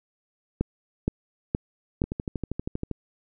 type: two click trains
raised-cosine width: 3 ms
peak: -16 / -10 dBFS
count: 12 / 4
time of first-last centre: 2.04-2.913 / 0.61-2.018 s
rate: 12.6 / 2.13 Hz
effects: none